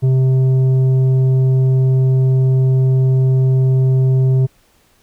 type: tone with tanh clipping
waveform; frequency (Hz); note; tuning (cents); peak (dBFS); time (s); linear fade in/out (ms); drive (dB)
sine; 130.81; C3; 0; -11; 0.02-4.47; 20; 7
effects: pink hiss -55 dBFS RMS until 5.02 s